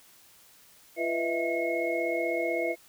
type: tone cluster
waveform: sine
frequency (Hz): 342.2 / 491.7 / 627 / 663 / 2170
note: F4 / B4 / D#5 / E5 / C#7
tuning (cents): -35 / -8 / +13 / +10 / -37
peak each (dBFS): -32 / -33 / -36 / -31 / -33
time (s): 0.96-2.76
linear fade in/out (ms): 50
effects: white hiss -57 dBFS RMS until 2.88 s